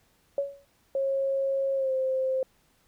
sine tone with exponential decay, 560 Hz, C#5, 18 cents sharp, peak -21 dBFS, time 0.38-0.65 s, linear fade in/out 2 ms, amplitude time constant 58 ms
sine tone with pitch glide, 543 to 523.9 Hz, C#5 to C5, -36 to +2 cents, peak -24 dBFS, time 0.95-2.43 s, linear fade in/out 2 ms, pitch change -62 cents, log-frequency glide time 1.75-1.92 s
effects pink hiss -66 dBFS RMS until 2.87 s

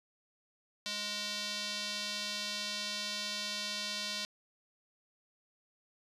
square tone with band-pass filter, 207.7 Hz, G#3, in tune, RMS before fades -38 dBFS, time 0.86-4.25 s, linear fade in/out 0 ms, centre 4300 Hz, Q 2.1, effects resampled to 32000 Hz

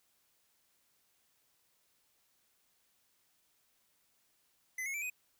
square tone with pitch steps, 2030 / 2176 / 2332 / 2499 Hz, B6 / C#7 / D7 / D#7, +47 / -33 / -13 / +7 cents, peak -37 dBFS, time 4.78-5.1 s, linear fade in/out 5 ms, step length 80 ms, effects white hiss -74 dBFS RMS until 5.39 s

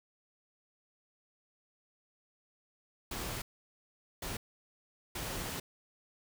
pink noise bursts at uneven times, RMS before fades -39 dBFS, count 3, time 3.11-3.42 / 4.22-4.37 / 5.15-5.6 s, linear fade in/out 5 ms, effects none

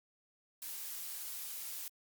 blue noise, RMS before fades -43 dBFS, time 0.62-1.88 s, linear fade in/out 2 ms, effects Opus 48 kbps

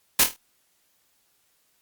white noise with echo, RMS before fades -17 dBFS, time 0.19-0.24 s, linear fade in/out 5 ms, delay 25 ms, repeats 5, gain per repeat -7 dB, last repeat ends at 0.365 s, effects white hiss -67 dBFS RMS until 1.81 s + Opus 48 kbps

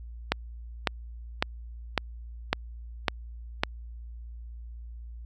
click train, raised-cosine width 0.3 ms, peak -6 dBFS, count 7, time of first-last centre 0.32-3.635 s, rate 1.81 Hz, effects added 58 Hz sine -39 dBFS peak until 5.25 s

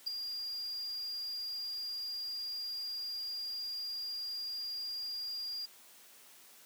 triangle tone with ADSR envelope, 4808 Hz, D8, 40 cents sharp, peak -28 dBFS, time 0.06-5.66 s, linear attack 17 ms, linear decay 4 ms, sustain -8 dB, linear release 11 ms, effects white hiss -58 dBFS RMS until 6.65 s + high-pass 200 Hz 12 dB/octave

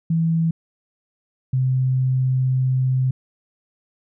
sine tone pair in turn, 164.1 / 129.66 Hz, E3 / C3, -8 / -15 cents, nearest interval major third, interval 407 cents, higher first, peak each -16 dBFS, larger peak neither, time 0.1-0.51 / 1.53-3.11 s, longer second, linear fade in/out 5 ms, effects none

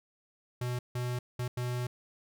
square tone bursts at uneven times, 123.47 Hz, B2, in tune, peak -32 dBFS, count 4, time 0.61-0.79 / 0.95-1.19 / 1.39-1.48 / 1.57-1.87 s, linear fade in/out 5 ms, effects none

